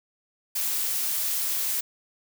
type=noise; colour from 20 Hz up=blue; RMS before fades=-27 dBFS; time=0.55-1.81 s; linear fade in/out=10 ms; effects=none